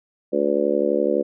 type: harmonic tone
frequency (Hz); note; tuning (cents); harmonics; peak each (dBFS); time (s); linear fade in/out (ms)
71.9; D2; -36; 3 / 4 / 5 / 6 / 7 / 8; -28 / -26 / -23 / -27 / -22 / -25; 0.32-1.23; 20
effects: none